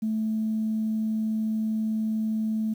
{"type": "tone", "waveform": "sine", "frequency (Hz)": 218.8, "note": "A3", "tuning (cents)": -9, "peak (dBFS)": -23, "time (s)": [0.02, 2.74], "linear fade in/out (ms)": 10, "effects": ["tanh soft clip ceiling -19 dBFS", "9-bit"]}